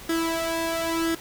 sawtooth tone with flanger, 329.6 Hz, E4, in tune, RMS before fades -26 dBFS, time 0.09-1.15 s, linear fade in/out 5 ms, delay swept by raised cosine 0.59 to 1.89 ms, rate 0.97 Hz, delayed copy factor +0.7, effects pink hiss -42 dBFS RMS until 1.2 s

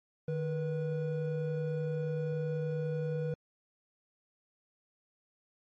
triangle tone pair together, 152.2 / 487 Hz, D#3 / B4, -38 / -24 cents, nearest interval octave + minor sixth, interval 2014 cents, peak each -31 / -33 dBFS, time 0.28-3.34 s, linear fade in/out 2 ms, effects MP3 32 kbps

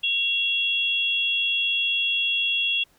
sine tone pair together, 2748 / 3333 Hz, F7 / G#7, -29 / +5 cents, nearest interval minor third, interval 334 cents, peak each -24 / -23 dBFS, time 0.03-2.84 s, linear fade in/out 10 ms, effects pink hiss -61 dBFS RMS until 2.98 s

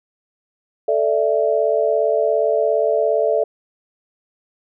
sine chord, A suspended fourth, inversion none, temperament equal with one note detuned, 440 / 587.3 / 664.6 Hz, A4 / D5 / E5, 0 / 0 / +14 cents, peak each -19 dBFS, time 0.88-3.44 s, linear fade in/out 5 ms, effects none

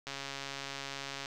click train, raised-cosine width 0.2 ms, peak -22 dBFS, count 165, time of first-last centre 0.07-1.258 s, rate 138 Hz, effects none

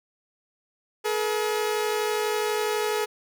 sawtooth tone pair together, 425.4 / 477.5 Hz, G#4 / A#4, +42 / +42 cents, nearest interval major second, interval 200 cents, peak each -21 / -26 dBFS, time 1.04-3.06 s, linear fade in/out 20 ms, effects none

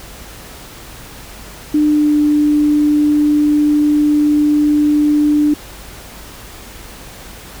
sine tone with pitch glide, 300.1 to 297 Hz, D4 to D4, +38 to +20 cents, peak -9 dBFS, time 1.74-5.54 s, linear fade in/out 5 ms, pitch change -18 cents, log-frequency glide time 1.88-2.16 s, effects added 50 Hz sine -40 dBFS peak until 7.6 s + pink hiss -35 dBFS RMS until 7.6 s

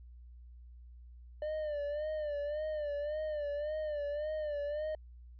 triangle tone with vibrato, 598 Hz, D5, 31 cents sharp, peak -32 dBFS, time 1.42-4.95 s, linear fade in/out 2 ms, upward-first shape sine, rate 1.8 Hz, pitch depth 67 cents each way, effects added 60 Hz sine -50 dBFS peak until 5.39 s + resampled to 11025 Hz

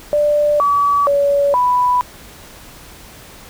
sine tone with pitch steps, 591 / 1143 / 567 / 990 Hz, D5 / D6 / C#5 / B5, +11 / -47 / +39 / +4 cents, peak -11 dBFS, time 0.13-2.01 s, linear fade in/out 0 ms, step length 470 ms, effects pink hiss -39 dBFS RMS until 3.49 s

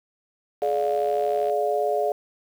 sine chord, D diminished, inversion second, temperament just, 422.9 / 587.3 / 704.8 Hz, Ab4 / D5 / F5, +31 / 0 / +16 cents, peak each -25 dBFS, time 0.62-2.12 s, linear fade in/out 2 ms
click train, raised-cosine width 0.3 ms, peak -28 dBFS, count 65, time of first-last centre 0.62-1.498 s, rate 72.9 Hz
effects 8-bit

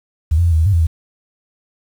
sine tone with pitch steps, 77.7 / 86 / 85.2 / 79.5 / 80.5 / 100.3 / 83.9 / 80.7 Hz, D#2 / F2 / F2 / D#2 / E2 / G2 / E2 / E2, -2 / -26 / -42 / +38 / -41 / +40 / +31 / -36 cents, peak -10 dBFS, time 0.31-0.87 s, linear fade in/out 10 ms, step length 70 ms, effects 7-bit

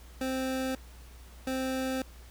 25% pulse tone pair in turn, 261.6 / 261.6 Hz, C4 / C4, 0 / 0 cents, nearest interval unison, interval 0 cents, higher neither, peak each -26 dBFS, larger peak neither, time 0.21-0.75 / 1.47-2.02 s, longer second, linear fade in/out 2 ms, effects added 60 Hz sine -48 dBFS peak until 2.3 s + pink hiss -56 dBFS RMS until 2.3 s

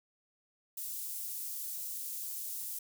white high-pass noise, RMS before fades -40 dBFS, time 0.77-2.79 s, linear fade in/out 5 ms, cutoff 8100 Hz, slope 12 dB/octave, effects none

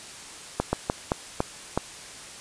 slowing click train, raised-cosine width 1 ms, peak -8 dBFS, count 6, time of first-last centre 0.6-1.776 s, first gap 130 ms, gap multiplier 1.3, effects white hiss -42 dBFS RMS until 2.4 s + resampled to 22050 Hz

